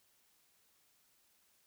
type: silence
effects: white hiss -72 dBFS RMS until 1.66 s